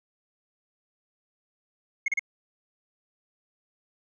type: tone bursts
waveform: triangle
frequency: 2159 Hz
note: C#7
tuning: 46 cents flat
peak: -21 dBFS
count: 3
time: 2.06-2.194 s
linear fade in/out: 5 ms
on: 22 ms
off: 34 ms
effects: resampled to 16000 Hz